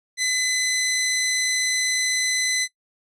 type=tone; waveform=15% pulse; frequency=2018 Hz; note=B6; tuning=37 cents sharp; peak=-14 dBFS; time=0.17-2.68 s; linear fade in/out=50 ms; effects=noise-tail reverb RT60 0.1 s tail -20 dB re dry + low-pass 11000 Hz 12 dB/octave